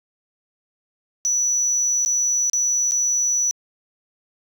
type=tone with dropouts; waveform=sine; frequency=5920 Hz; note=F#8; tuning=in tune; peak=-15 dBFS; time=1.25-3.51 s; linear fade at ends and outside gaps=0 ms; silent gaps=2.05-2.06 / 2.498-2.533 / 2.911-2.919 s; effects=tanh soft clip ceiling -16 dBFS